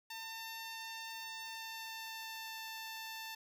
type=tone with pitch glide; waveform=10% pulse; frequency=901 to 889.6 Hz; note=A5 to A5; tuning=+41 to +19 cents; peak=-35 dBFS; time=0.1-3.35 s; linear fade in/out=5 ms; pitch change=-22 cents; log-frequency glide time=1.22-2.65 s; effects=none